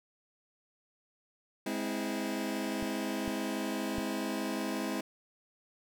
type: chord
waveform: sawtooth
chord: Ab augmented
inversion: none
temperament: just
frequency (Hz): 207.7 / 259.6 / 324.5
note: Ab3 / C4 / E4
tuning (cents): 0 / -13 / -27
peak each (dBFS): -33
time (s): 1.66-5.01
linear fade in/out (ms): 5
type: clicks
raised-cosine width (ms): 5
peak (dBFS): -30 / -30 / -27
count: 3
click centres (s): 2.827 / 3.279 / 3.983
effects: none